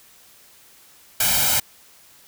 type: noise with comb filter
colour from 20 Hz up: white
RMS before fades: -19 dBFS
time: 1.2-1.6 s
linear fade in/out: 5 ms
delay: 1.3 ms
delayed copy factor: +0.85
effects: white hiss -51 dBFS RMS until 2.27 s